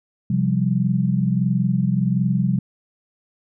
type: chord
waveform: sine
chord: C suspended fourth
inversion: none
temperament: equal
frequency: 130.81 / 174.61 / 196 Hz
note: C3 / F3 / G3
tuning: 0 / 0 / 0 cents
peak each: -21 dBFS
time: 0.3-2.59 s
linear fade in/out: 5 ms
effects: none